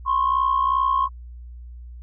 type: tone pair together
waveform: sine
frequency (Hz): 1025.4 / 1088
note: C6 / C#6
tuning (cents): -35 / -33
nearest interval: minor second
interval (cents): 102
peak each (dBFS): -21 / -18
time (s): 0.05-1.09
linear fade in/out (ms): 50
effects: tanh soft clip ceiling -12 dBFS + added 60 Hz sine -36 dBFS peak until 2.02 s